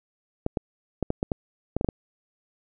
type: clicks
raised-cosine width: 2 ms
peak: -11 dBFS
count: 10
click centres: 0.464 / 0.572 / 1.027 / 1.104 / 1.229 / 1.318 / 1.766 / 1.811 / 1.846 / 1.888 s
effects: none